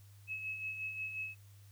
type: tone with tremolo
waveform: sine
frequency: 2579 Hz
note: E7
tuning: 39 cents flat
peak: -36 dBFS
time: 0.27-1.35 s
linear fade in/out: 50 ms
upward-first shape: sine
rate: 5.6 Hz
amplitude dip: 50%
effects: added 100 Hz sine -55 dBFS peak until 1.71 s + white hiss -67 dBFS RMS until 1.71 s